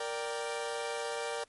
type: chord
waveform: sawtooth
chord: G minor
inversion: first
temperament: equal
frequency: 466.2 / 587.3 / 784 Hz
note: Bb4 / D5 / G5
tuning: 0 / 0 / 0 cents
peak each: -33 / -35 / -37 dBFS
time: 0-1.44 s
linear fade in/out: 5 ms
effects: pink hiss -67 dBFS RMS until 1.48 s + MP3 48 kbps